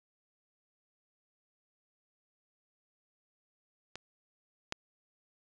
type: clicks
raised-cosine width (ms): 0.2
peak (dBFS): -24 / -16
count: 2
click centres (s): 3.956 / 4.724
effects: resampled to 22050 Hz